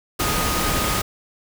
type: tone in noise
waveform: sine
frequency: 1244.5 Hz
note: D#6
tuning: in tune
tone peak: -27 dBFS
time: 0.19-1.02 s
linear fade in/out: 10 ms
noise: pink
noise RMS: -22 dBFS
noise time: 0.19-1.02 s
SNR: -8 dB
effects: none